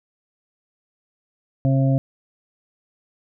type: harmonic tone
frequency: 134.4 Hz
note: C3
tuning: 47 cents sharp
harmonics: 1 / 2 / 4 / 5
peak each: -16 / -22 / -28 / -30 dBFS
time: 1.65-1.98 s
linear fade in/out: 0 ms
effects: none